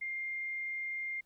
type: tone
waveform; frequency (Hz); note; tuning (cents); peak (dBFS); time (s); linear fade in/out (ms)
sine; 2112; C7; +16; -35; 0.01-1.21; 10
effects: pink hiss -75 dBFS RMS until 1.25 s